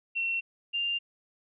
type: tone pair in turn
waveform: sine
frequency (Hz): 2718 / 2794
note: F7 / F7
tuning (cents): -48 / 0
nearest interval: unison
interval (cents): 48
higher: second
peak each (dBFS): -27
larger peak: neither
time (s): 0.15-0.41 / 0.73-0.99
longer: neither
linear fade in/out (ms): 20
effects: none